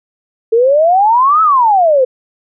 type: exponential two-way sweep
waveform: sine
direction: up then down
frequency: 440 to 1318.5 to 494.2 Hz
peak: -6 dBFS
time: 0.52-2.05 s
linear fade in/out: 10 ms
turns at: 1.42 s
effects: none